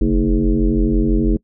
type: tone with frequency modulation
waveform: sine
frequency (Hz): 134.9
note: C#3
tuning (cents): -47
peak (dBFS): -12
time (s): 0.01-1.37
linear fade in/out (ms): 5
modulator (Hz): 92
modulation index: 2.6
effects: noise-tail reverb RT60 0.1 s tail -25 dB re dry